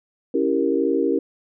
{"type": "chord", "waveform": "sine", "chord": "C# diminished seventh", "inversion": "none", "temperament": "equal", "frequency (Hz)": [277.2, 329.6, 392, 466.2], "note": ["C#4", "E4", "G4", "Bb4"], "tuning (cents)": [0, 0, 0, 0], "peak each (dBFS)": -23, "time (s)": [0.34, 1.19], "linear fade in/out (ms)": 5, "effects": []}